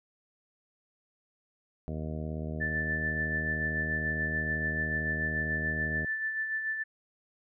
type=harmonic tone; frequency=77.78 Hz; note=D#2; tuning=in tune; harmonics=1 / 2 / 3 / 4 / 5 / 6 / 7 / 8 / 9; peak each=-37 / -37 / -40 / -46 / -46 / -47 / -52 / -45 / -54 dBFS; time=1.88-6.05 s; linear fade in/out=0 ms
type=tone with tremolo; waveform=sine; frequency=1760 Hz; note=A6; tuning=in tune; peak=-28 dBFS; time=2.6-6.84 s; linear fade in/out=20 ms; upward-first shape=sine; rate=6.9 Hz; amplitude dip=45%
effects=none